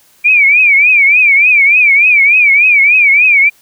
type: tone with vibrato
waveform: sine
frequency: 2349 Hz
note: D7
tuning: in tune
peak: -4 dBFS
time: 0.24-3.5 s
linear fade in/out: 20 ms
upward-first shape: triangle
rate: 3.4 Hz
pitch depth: 160 cents each way
effects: white hiss -48 dBFS RMS until 3.61 s